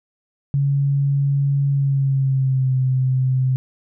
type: tone with pitch glide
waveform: sine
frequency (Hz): 140 to 129.87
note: C#3 to C3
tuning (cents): +18 to -13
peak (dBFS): -15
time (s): 0.54-3.56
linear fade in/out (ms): 0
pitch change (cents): -131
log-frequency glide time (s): 1.7-2.75
effects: none